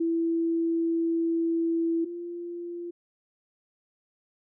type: tone pair in turn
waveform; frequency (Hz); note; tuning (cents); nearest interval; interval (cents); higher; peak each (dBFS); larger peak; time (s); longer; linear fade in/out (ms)
sine; 331.9 / 345.6; E4 / F4; +12 / -18; minor second; 70; second; -23 / -33; first; 0-2.05 / 2.05-2.91; first; 10
effects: none